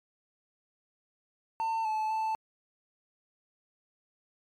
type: tone with pitch steps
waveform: triangle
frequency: 898 / 868 / 880 Hz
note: A5 / A5 / A5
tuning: +35 / -24 / 0 cents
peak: -26 dBFS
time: 1.6-2.35 s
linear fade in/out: 0 ms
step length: 250 ms
effects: MP3 96 kbps